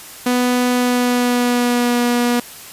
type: tone with pitch glide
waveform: sawtooth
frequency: 247.5 to 241.6 Hz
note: B3 to B3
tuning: +4 to -38 cents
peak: -10 dBFS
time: 0.26-2.4 s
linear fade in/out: 5 ms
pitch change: -42 cents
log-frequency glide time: 0.72-1.99 s
effects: white hiss -36 dBFS RMS until 2.72 s + resampled to 32000 Hz